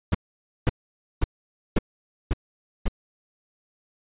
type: noise bursts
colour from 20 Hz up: brown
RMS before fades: -19 dBFS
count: 6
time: 0.12-2.882 s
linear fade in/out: 5 ms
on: 27 ms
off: 520 ms
effects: resampled to 8000 Hz